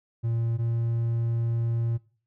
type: tone pair in turn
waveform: triangle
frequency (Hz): 115.6 / 116.14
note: A#2 / A#2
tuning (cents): -14 / -6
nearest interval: unison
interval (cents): 8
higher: second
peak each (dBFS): -22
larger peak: neither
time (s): 0.23-0.58 / 0.58-1.98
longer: second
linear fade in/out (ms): 20
effects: noise-tail reverb RT60 0.4 s tail -20 dB re dry